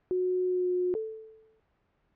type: tone with pitch glide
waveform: sine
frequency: 365.9 to 361.1 Hz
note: F#4 to F#4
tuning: -19 to -42 cents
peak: -25 dBFS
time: 0.11-0.94 s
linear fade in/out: 0 ms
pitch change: -23 cents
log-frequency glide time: 0.46-0.68 s
type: tone with exponential decay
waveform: sine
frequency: 440 Hz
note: A4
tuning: in tune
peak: -27 dBFS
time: 0.95-1.6 s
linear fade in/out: 1 ms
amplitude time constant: 140 ms
effects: pink hiss -72 dBFS RMS until 2.15 s + low-pass 2000 Hz 12 dB/octave